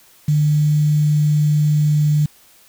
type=tone with quantisation; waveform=sine; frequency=149.9 Hz; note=D3; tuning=36 cents sharp; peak=-12 dBFS; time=0.28-2.26 s; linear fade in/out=5 ms; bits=6; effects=white hiss -50 dBFS RMS until 2.68 s